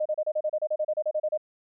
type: tone bursts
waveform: sine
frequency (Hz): 614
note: D#5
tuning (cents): -23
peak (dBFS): -23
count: 16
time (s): 0-1.376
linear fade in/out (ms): 10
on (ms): 56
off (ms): 32
effects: none